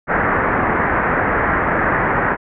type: low-pass noise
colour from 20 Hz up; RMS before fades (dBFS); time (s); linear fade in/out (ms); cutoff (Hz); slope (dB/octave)
white; -17; 0.07-2.37; 50; 1900; 48
effects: none